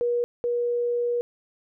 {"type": "tone pair in turn", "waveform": "sine", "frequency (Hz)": [480, 480], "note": ["B4", "B4"], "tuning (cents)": [-49, -49], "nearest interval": "unison", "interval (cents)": 0, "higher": "neither", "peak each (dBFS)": [-21, -22], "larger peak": "first", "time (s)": [[0.01, 0.24], [0.44, 1.21]], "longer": "second", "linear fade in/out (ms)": 0, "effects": []}